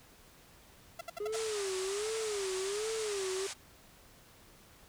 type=tone bursts; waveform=sawtooth; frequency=677 Hz; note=E5; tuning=46 cents sharp; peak=-34 dBFS; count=5; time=0.99-1.363 s; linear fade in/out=5 ms; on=21 ms; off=67 ms
type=tone with vibrato; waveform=triangle; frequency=408.4 Hz; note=G#4; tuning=29 cents flat; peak=-32 dBFS; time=1.2-3.47 s; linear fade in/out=5 ms; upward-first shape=sine; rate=1.3 Hz; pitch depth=150 cents each way
type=band-pass noise; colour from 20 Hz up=white; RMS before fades=-42 dBFS; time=1.32-3.54 s; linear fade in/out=20 ms; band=580 to 9300 Hz; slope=48 dB/octave
effects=pink hiss -59 dBFS RMS until 4.88 s